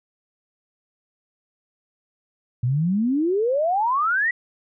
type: exponential sweep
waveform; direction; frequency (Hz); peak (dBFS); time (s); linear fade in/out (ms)
sine; up; 116.54 to 1975.5; -18; 2.63-4.31; 5
effects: none